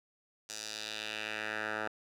10% pulse tone with band-pass filter sweep, 107.8 Hz, A2, 35 cents flat, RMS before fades -39 dBFS, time 0.49-1.88 s, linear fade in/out 5 ms, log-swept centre 6300 to 1200 Hz, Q 1.8, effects none

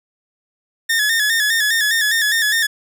sawtooth tone with vibrato, 1760 Hz, A6, in tune, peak -11 dBFS, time 0.89-2.67 s, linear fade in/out 10 ms, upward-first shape square, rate 4.9 Hz, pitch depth 61 cents each way, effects none

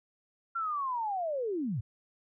sine linear sweep, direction down, 1384 to 92.7 Hz, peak -30 dBFS, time 0.55-1.81 s, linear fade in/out 10 ms, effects none

